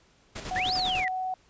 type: noise with tremolo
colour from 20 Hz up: pink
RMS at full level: -36 dBFS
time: 0.35-1.05 s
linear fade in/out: 10 ms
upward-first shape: square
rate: 10 Hz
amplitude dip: 50%
type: tone with pitch glide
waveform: sine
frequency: 740 to 746.4 Hz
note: F#5 to F#5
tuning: 0 to +15 cents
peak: -28 dBFS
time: 0.51-1.34 s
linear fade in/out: 2 ms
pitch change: +15 cents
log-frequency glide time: 0.79-1.19 s
type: exponential two-way sweep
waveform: sine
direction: up then down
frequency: 1699 to 5274 to 1872 Hz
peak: -27 dBFS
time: 0.56-1.08 s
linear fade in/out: 0 ms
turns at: 0.74 s
effects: pink hiss -62 dBFS RMS until 1.49 s + resampled to 16000 Hz